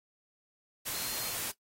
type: tone in noise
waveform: sine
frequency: 4201 Hz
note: C8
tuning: 6 cents sharp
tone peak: -43 dBFS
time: 0.93-1.34 s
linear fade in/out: 20 ms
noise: white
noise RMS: -36 dBFS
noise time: 0.85-1.52 s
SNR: -10 dB
effects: noise-tail reverb RT60 0.1 s tail -18 dB re dry + AAC 48 kbps